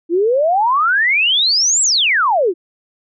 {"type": "exponential two-way sweep", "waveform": "sine", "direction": "up then down", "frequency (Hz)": [323.4, 7902, 323.4], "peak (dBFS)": -11, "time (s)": [0.09, 2.54], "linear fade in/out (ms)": 50, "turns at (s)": 1.82, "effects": []}